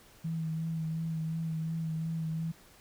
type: tone with vibrato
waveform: sine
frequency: 161.4 Hz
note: E3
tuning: 36 cents flat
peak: -31 dBFS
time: 0.24-2.52 s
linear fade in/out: 10 ms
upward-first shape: sine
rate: 2.8 Hz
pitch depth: 24 cents each way
effects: pink hiss -58 dBFS RMS until 2.8 s